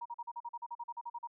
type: tone bursts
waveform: sine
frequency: 946 Hz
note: A#5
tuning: 25 cents sharp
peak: -38 dBFS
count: 15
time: 0.01-1.274 s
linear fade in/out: 10 ms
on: 46 ms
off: 41 ms
effects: none